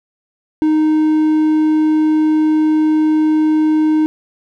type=tone; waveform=triangle; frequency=310 Hz; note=D#4; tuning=6 cents flat; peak=-8 dBFS; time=0.62-4.06 s; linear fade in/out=0 ms; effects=none